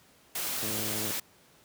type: noise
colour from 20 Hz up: white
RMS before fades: -33 dBFS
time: 0.35-1.2 s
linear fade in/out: 5 ms
type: click train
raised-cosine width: 2 ms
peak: -26 dBFS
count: 52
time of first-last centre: 0.63-1.107 s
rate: 107 Hz
effects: pink hiss -60 dBFS RMS until 1.64 s + high-pass 100 Hz 12 dB/octave